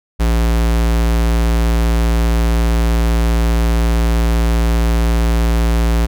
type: tone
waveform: square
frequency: 57.2 Hz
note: A#1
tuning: 32 cents flat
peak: -12 dBFS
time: 0.19-6.07 s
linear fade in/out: 20 ms
effects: none